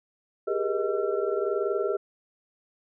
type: tone cluster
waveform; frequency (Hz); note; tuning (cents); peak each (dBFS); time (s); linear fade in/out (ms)
sine; 391.3 / 412.2 / 476.3 / 626 / 1353; G4 / G#4 / A#4 / D#5 / E6; -3 / -13 / +37 / +10 / +45; -30 / -28 / -31 / -32 / -37; 0.47-1.97; 10
effects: none